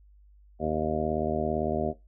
harmonic tone, 77.78 Hz, D#2, in tune, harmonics 1 / 2 / 3 / 4 / 5 / 6 / 7 / 8 / 9, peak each -36 / -36 / -32 / -38 / -32 / -38 / -35 / -32 / -34 dBFS, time 0.59-1.94 s, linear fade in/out 50 ms, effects noise-tail reverb RT60 0.2 s tail -17 dB re dry + added 50 Hz sine -53 dBFS peak until 2.07 s

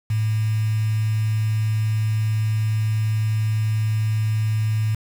sine tone with quantisation, 108.6 Hz, A2, 22 cents flat, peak -18 dBFS, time 0.1-4.95 s, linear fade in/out 5 ms, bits 6, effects none

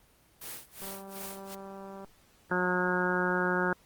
white noise with tremolo, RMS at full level -40 dBFS, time 0.41-1.55 s, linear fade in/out 5 ms, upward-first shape sine, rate 2.7 Hz, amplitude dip 95%
click train, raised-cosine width 1 ms, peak -32 dBFS, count 240, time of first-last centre 0.82-2.046 s, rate 195 Hz
harmonic tone, 180.8 Hz, F#3, 40 cents flat, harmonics 1 / 2 / 3 / 4 / 5 / 6 / 7 / 8 / 9, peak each -33 / -32 / -36 / -41 / -35 / -41 / -38 / -32 / -35 dBFS, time 2.51-3.73 s, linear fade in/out 2 ms
effects pink hiss -63 dBFS RMS until 3.85 s + Opus 24 kbps

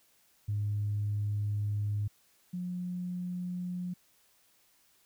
sine tone pair in turn, 103.6 / 179.23 Hz, G#2 / F3, -4 / +45 cents, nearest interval major sixth, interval 949 cents, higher second, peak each -28 / -33 dBFS, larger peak first, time 0.48-2.08 / 2.53-3.94 s, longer first, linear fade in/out 10 ms, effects tanh soft clip ceiling -24 dBFS + white hiss -67 dBFS RMS until 5.05 s

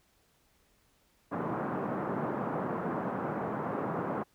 pink band-pass noise, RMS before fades -34 dBFS, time 1.31-4.24 s, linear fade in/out 20 ms, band 150 to 1300 Hz, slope 24 dB/octave, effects pink hiss -69 dBFS RMS until 4.34 s

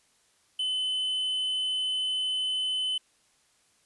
triangle tone, 3031 Hz, F#7, 41 cents sharp, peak -25 dBFS, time 0.59-2.98 s, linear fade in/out 5 ms, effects white hiss -66 dBFS RMS until 3.85 s + resampled to 24000 Hz

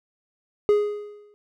triangle tone with exponential decay, 415.3 Hz, G#4, in tune, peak -11 dBFS, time 0.69-1.34 s, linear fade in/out 0 ms, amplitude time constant 140 ms, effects none

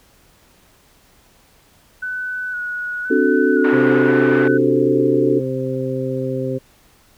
sine tone with vibrato, 1480 Hz, F#6, in tune, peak -22 dBFS, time 2.02-4.58 s, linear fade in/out 10 ms, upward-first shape square, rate 0.97 Hz, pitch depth 23 cents each way
sine chord, D dominant seventh, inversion third, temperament equal, 261.6 / 293.7 / 370 / 440 Hz, C4 / D4 / F#4 / A4, 0 / 0 / 0 / 0 cents, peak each -18 dBFS, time 3.1-5.4 s, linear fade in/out 10 ms
white band-pass noise, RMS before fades -27 dBFS, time 3.64-4.48 s, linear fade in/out 5 ms, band 290 to 1900 Hz, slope 24 dB/octave
harmonic tone, 130.7 Hz, C3, 1 cent flat, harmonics 1 / 2 / 3 / 4, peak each -25 / -25 / -25 / -25 dBFS, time 3.72-6.59 s, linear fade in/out 20 ms
effects pink hiss -53 dBFS RMS until 7.17 s

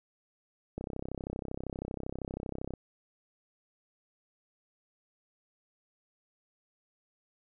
click train, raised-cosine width 2 ms, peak -23 dBFS, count 65, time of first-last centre 0.78-2.737 s, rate 32.7 Hz, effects none

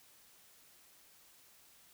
silence, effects white hiss -63 dBFS RMS until 1.93 s

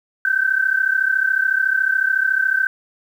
sine tone pair together, 1527.1 / 1561 Hz, G6 / G6, -46 / -8 cents, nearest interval unison, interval 38 cents, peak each -18 dBFS, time 0.25-2.67 s, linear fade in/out 2 ms, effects 8-bit

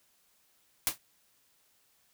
white noise with exponential decay, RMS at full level -24 dBFS, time 0.87-0.98 s, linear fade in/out 0 ms, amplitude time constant 23 ms, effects white hiss -69 dBFS RMS until 2.13 s

